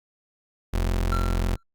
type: tone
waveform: 30% pulse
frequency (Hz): 43.65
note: F1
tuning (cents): 0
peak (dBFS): -19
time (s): 0.73-1.56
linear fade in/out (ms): 10
type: tone with exponential decay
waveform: triangle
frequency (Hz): 1358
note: F6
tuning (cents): -49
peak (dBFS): -23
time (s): 1.12-1.63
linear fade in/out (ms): 2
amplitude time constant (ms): 110
effects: Opus 48 kbps